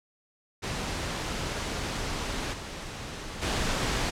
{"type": "noise with level steps", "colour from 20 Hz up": "pink", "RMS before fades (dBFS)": [-32, -38, -28], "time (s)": [0.62, 4.11], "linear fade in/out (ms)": 20, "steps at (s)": [2.52, 3.41], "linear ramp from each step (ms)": 20, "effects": ["low-pass 7000 Hz 12 dB/octave"]}